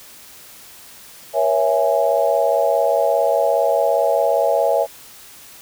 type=chord; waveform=sine; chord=A# half-diminished seventh; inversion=none; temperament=equal with one note detuned; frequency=477.1 / 554.4 / 659.3 / 830.6 Hz; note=A#4 / C#5 / E5 / G#5; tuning=+40 / 0 / 0 / 0 cents; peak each=-22 / -18 / -18 / -22 dBFS; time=1.33-4.87 s; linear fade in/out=50 ms; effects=white hiss -42 dBFS RMS until 5.61 s